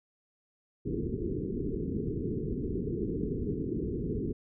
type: low-pass noise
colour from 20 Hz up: white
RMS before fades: -33 dBFS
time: 0.85-4.33 s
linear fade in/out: 10 ms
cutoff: 440 Hz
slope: 96 dB/octave
effects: none